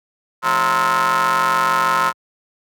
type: ring-modulated tone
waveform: 30% pulse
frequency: 125.6 Hz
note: B2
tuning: 30 cents sharp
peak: -9 dBFS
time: 0.42-2.13 s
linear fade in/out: 50 ms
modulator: 1170 Hz
effects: high-pass 80 Hz 12 dB/octave